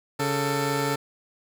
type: tone pair together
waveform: 15% pulse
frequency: 140.2 / 445.1 Hz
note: C#3 / A4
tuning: +20 / +20 cents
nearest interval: octave + minor sixth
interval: 2000 cents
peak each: -20 dBFS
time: 0.19-0.96 s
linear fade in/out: 10 ms
effects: none